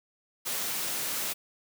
white high-pass noise, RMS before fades -32 dBFS, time 0.45-1.34 s, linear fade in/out 20 ms, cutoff 130 Hz, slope 12 dB/octave, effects none

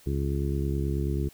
harmonic tone, 69.3 Hz, C#2, in tune, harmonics 1 / 2 / 3 / 4 / 5 / 6, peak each -28 / -30 / -36 / -38 / -34 / -38 dBFS, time 0.06-1.29 s, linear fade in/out 10 ms, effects white hiss -56 dBFS RMS until 1.33 s

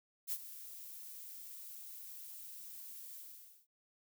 violet noise with ADSR envelope, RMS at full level -36 dBFS, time 0.27-3.67 s, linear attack 49 ms, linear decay 53 ms, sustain -14 dB, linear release 510 ms, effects none

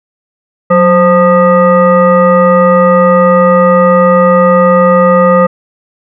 sine tone with frequency modulation, 523.3 Hz, C5, in tune, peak -3 dBFS, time 0.7-5.47 s, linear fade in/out 10 ms, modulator 707 Hz, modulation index 1.1, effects none

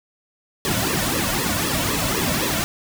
pink noise with flanger, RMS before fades -22 dBFS, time 0.65-2.64 s, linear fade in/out 0 ms, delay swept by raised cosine 1.3 to 2.5 ms, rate 3.9 Hz, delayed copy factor -1, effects none

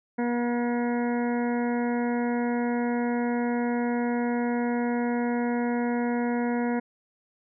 harmonic tone, 240 Hz, B3, 49 cents flat, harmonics 1 / 2 / 3 / 4 / 6 / 7 / 8 / 9, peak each -25 / -31 / -35 / -37 / -41 / -42 / -43 / -44 dBFS, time 0.18-6.8 s, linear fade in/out 10 ms, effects none

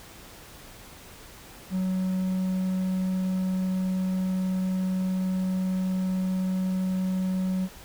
triangle tone, 186.4 Hz, F#3, 13 cents sharp, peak -22 dBFS, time 1.7-7.69 s, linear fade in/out 50 ms, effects pink hiss -47 dBFS RMS until 7.84 s

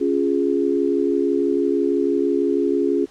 sine chord, Db major, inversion none, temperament equal, 277.2 / 349.2 / 415.3 Hz, Db4 / F4 / Ab4, 0 / 0 / 0 cents, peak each -21 dBFS, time 0-3.06 s, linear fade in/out 20 ms, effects pink hiss -51 dBFS RMS until 3.1 s + low-pass 8000 Hz 12 dB/octave

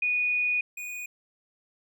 sine / square tone pair in turn, 2467 / 2467 Hz, D#7 / D#7, -15 / -15 cents, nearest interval unison, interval 0 cents, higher neither, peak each -23 / -35 dBFS, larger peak first, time 0.02-0.61 / 0.77-1.06 s, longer first, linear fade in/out 5 ms, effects none

